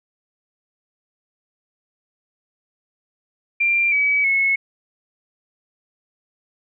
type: tone with pitch steps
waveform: sine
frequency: 2376 / 2281 / 2189 Hz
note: D7 / C#7 / C#7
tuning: +20 / +49 / -22 cents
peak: -15 dBFS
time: 3.6-4.56 s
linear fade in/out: 10 ms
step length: 320 ms
effects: none